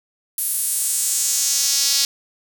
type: tone with high-pass filter sweep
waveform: sawtooth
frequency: 277.2 Hz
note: C#4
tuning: in tune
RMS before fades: -20 dBFS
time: 0.38-2.05 s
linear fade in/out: 2 ms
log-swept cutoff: 11000 to 4800 Hz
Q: 2.4
effects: none